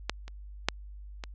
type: clicks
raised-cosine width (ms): 0.2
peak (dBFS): -10 / -27 / -6 / -20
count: 4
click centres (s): 0.096 / 0.28 / 0.686 / 1.238
effects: added 50 Hz sine -42 dBFS peak until 1.34 s + low-pass 7000 Hz 12 dB/octave